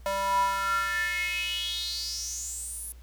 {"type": "tone with high-pass filter sweep", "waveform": "square", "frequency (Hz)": 196, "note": "G3", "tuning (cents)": 0, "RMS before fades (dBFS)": -30, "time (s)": [0.06, 2.92], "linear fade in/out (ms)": 0, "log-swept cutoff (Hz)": [710, 11000], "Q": 7.2, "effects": ["added 60 Hz sine -45 dBFS peak until 3.02 s", "pink hiss -61 dBFS RMS until 3.02 s"]}